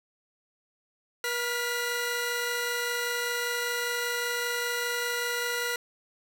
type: tone cluster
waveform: sawtooth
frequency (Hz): 480.7 / 1417 / 1975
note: B4 / F6 / B6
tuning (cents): -47 / +25 / 0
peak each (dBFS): -29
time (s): 1.24-5.76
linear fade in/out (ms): 2
effects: none

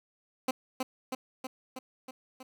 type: tone with echo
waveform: 15% pulse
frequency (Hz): 259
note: C4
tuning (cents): -17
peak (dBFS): -20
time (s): 0.48-0.51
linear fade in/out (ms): 5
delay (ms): 320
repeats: 6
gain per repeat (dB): -3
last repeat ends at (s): 2.43
effects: none

